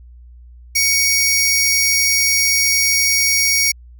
sawtooth tone pair together, 2237 / 5637 Hz, C#7 / F8, +15 / +15 cents, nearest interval octave + major third, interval 1600 cents, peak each -13 dBFS, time 0.75-3.72 s, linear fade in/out 10 ms, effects added 60 Hz sine -38 dBFS peak until 3.99 s

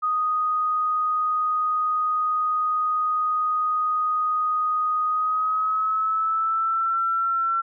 sine tone with pitch glide, 1244.5 to 1349.3 Hz, D#6 to E6, 0 to +40 cents, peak -20 dBFS, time 0.02-7.62 s, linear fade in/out 20 ms, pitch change +140 cents, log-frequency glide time 5.07-7 s, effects none

